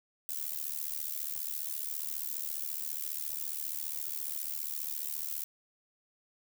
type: noise with amplitude modulation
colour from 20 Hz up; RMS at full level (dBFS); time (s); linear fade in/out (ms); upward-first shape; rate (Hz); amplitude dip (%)
violet; -33; 0.29-5.44; 0; sine; 74.7; 95
effects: none